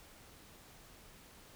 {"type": "silence", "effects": ["pink hiss -58 dBFS RMS until 1.55 s"]}